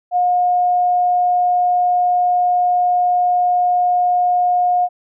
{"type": "tone", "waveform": "sine", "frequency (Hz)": 717, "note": "F5", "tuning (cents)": 45, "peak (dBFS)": -12, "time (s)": [0.11, 4.89], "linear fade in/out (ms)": 50, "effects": []}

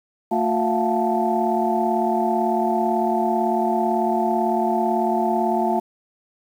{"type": "tone cluster", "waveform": "sine", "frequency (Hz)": [223.8, 358.3, 677, 715, 877], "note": ["A3", "F4", "E5", "F5", "A5"], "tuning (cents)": [30, 44, 46, 41, -6], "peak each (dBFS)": -24, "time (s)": [0.31, 5.8], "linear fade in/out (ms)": 10, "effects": ["tanh soft clip ceiling -6 dBFS", "8-bit"]}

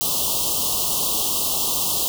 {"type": "band-stop noise", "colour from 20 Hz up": "white", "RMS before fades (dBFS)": -22, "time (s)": [0.01, 2.08], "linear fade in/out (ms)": 0, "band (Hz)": [1200, 2800], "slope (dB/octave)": 96, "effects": []}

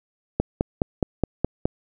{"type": "click train", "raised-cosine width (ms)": 2, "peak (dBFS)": -6, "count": 7, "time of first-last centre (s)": [0.4, 1.655], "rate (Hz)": 4.78, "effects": []}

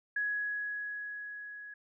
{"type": "tone with level ramp", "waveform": "sine", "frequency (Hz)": 1674, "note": "G#6", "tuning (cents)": 13, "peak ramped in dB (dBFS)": [-29, -44], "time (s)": [0.16, 1.74], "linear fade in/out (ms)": 5, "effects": []}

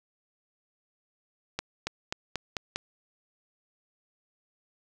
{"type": "accelerating click train", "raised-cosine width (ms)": 0.2, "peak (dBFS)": -13, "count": 6, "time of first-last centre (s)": [1.59, 2.76], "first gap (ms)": 280, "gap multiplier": 0.91, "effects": []}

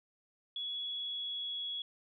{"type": "tone with pitch glide", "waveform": "sine", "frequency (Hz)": [3373, 3352], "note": ["G#7", "G#7"], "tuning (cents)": [26, 15], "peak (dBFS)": -36, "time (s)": [0.56, 1.82], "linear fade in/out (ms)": 2, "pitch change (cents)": -11, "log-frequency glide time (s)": [0.74, 1.71], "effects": []}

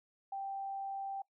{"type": "tone", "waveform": "sine", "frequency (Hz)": 784, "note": "G5", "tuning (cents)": 0, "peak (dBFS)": -37, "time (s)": [0.32, 1.22], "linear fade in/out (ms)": 5, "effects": ["noise-tail reverb RT60 0.1 s tail -21 dB re dry"]}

